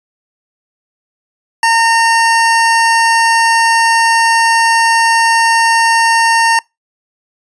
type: tone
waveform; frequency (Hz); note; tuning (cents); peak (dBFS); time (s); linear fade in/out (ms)
25% pulse; 915; A#5; -32; -4; 1.63-6.59; 2
effects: noise-tail reverb RT60 0.2 s tail -25 dB re dry + resampled to 22050 Hz